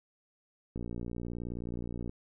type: click train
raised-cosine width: 3 ms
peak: -26 dBFS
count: 80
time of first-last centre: 0.76-2.094 s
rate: 59.2 Hz
effects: none